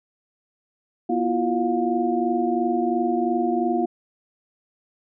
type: tone cluster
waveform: sine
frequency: 241.5 / 332.8 / 355.7 / 710 Hz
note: B3 / E4 / F4 / F5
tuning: -39 / +17 / +32 / +28 cents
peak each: -25 dBFS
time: 1.09-3.86 s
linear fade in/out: 10 ms
effects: none